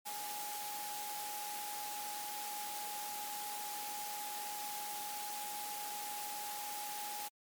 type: tone in noise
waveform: sine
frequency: 830.6 Hz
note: G#5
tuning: in tune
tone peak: -43 dBFS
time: 0.05-7.29 s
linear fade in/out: 20 ms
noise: white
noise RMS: -44 dBFS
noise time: 0.05-7.29 s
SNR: -2 dB
effects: high-pass 200 Hz 12 dB/octave + MP3 96 kbps